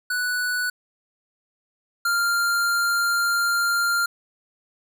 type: tone pair in turn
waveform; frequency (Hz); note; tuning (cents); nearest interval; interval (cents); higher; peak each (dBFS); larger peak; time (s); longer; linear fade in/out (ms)
square; 1480 / 1394.3; F#6 / F6; 0 / -3; minor second; 103; first; -23 / -20; second; 0.1-0.7 / 2.05-4.06; second; 5
effects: none